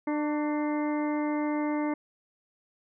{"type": "harmonic tone with a mistuned harmonic", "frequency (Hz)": 298.8, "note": "D4", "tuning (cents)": 30, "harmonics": [1, 2, 3, 4, 5, 6, 7], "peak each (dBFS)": [-27, -35, -36, -42, -48, -47, -42], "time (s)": [0.07, 1.94], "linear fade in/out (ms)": 5, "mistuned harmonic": 4, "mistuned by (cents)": -47, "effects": []}